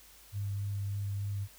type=tone with vibrato; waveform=sine; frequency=100.5 Hz; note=G2; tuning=44 cents sharp; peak=-32 dBFS; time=0.32-1.48 s; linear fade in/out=50 ms; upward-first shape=sine; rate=3.4 Hz; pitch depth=11 cents each way; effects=added 50 Hz sine -62 dBFS peak until 1.58 s + white hiss -57 dBFS RMS until 1.58 s